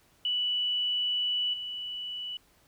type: tone with level steps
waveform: sine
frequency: 2960 Hz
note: F#7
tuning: in tune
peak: -26 / -34 dBFS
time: 0.25-2.37 s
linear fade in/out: 2 ms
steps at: 1.53 s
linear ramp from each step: 10 ms
effects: pink hiss -64 dBFS RMS until 2.67 s

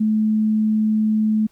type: tone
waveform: sine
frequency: 216.1 Hz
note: A3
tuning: 31 cents flat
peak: -15 dBFS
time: 0-1.47 s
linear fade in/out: 10 ms
effects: pink hiss -60 dBFS RMS until 1.51 s

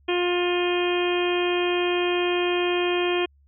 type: harmonic tone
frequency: 354.2 Hz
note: F4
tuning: 24 cents sharp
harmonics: 1 / 2 / 3 / 4 / 5 / 6 / 7 / 8 / 9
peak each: -22 / -31 / -33 / -38 / -35 / -40 / -30 / -36 / -33 dBFS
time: 0.08-3.26 s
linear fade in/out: 10 ms
effects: added 70 Hz sine -55 dBFS peak until 3.47 s

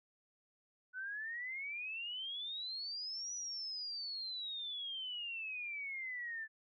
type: exponential two-way sweep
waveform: sine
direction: up then down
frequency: 1480 to 5920 to 1746 Hz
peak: -40 dBFS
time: 0.93-6.48 s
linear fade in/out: 50 ms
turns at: 3.34 s
effects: none

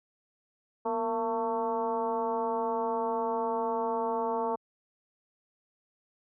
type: tone with frequency modulation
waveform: sine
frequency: 679 Hz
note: F5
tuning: 49 cents flat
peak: -27 dBFS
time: 0.85-4.56 s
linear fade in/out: 10 ms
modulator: 219 Hz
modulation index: 1.7
effects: high-pass 60 Hz 12 dB/octave

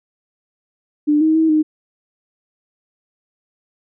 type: tone with pitch steps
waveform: sine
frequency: 297.6 / 315.4 / 320.6 / 308.7 Hz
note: D4 / D#4 / E4 / D#4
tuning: +23 / +24 / -48 / -14 cents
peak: -11 dBFS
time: 1.07-1.63 s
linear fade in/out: 20 ms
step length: 140 ms
effects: none

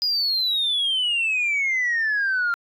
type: exponential sweep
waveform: sine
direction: down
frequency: 4978 to 1380 Hz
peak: -18 dBFS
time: 0.02-2.54 s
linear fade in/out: 0 ms
effects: tanh soft clip ceiling -17 dBFS

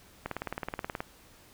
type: click train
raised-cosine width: 0.5 ms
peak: -18 dBFS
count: 15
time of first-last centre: 0.26-1.005 s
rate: 18.8 Hz
effects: pink hiss -57 dBFS RMS until 1.53 s

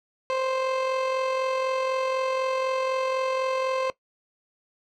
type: tone with amplitude modulation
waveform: 30% pulse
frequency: 523.3 Hz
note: C5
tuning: in tune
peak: -20 dBFS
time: 0.3-3.9 s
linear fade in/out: 0 ms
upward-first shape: sine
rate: 44 Hz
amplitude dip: 35%
effects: noise-tail reverb RT60 0.1 s tail -18 dB re dry + low-pass 4000 Hz 12 dB/octave

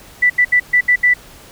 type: tone bursts at uneven times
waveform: sine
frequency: 1975.5 Hz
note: B6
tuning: in tune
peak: -8 dBFS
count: 6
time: 0.22-0.3 / 0.38-0.45 / 0.52-0.6 / 0.73-0.81 / 0.88-0.96 / 1.03-1.14 s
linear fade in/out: 10 ms
effects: pink hiss -41 dBFS RMS until 1.51 s

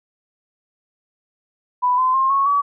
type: tone with pitch steps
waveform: sine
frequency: 992 / 1027 / 1063.2 / 1100.7 / 1139.5 Hz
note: B5 / C6 / C6 / C#6 / C#6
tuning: +7 / -33 / +27 / -13 / +47 cents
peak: -14 dBFS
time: 1.82-2.62 s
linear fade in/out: 20 ms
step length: 160 ms
effects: none

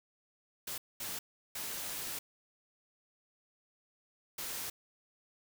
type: noise bursts at uneven times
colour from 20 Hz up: white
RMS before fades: -40 dBFS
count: 4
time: 0.67-0.78 / 1-1.19 / 1.55-2.19 / 4.38-4.7 s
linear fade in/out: 5 ms
effects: none

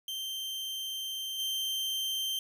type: tone with level steps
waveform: 40% pulse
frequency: 3136 Hz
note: G7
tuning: in tune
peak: -34 / -30 dBFS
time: 0.08-2.39 s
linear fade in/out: 2 ms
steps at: 1.38 s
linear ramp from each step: 20 ms
effects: none

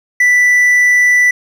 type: tone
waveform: triangle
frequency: 1975.5 Hz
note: B6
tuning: in tune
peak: -5 dBFS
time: 0.2-1.31 s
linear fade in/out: 5 ms
effects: none

